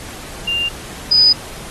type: tone pair in turn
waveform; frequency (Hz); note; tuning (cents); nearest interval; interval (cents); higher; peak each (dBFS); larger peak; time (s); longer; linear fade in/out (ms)
sine; 2794 / 4978; F7 / D#8; 0 / 0; minor seventh; 1000; second; -16 / -7; second; 0.47-0.69 / 1.11-1.33; neither; 10
effects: pink hiss -33 dBFS RMS until 1.7 s + AAC 32 kbps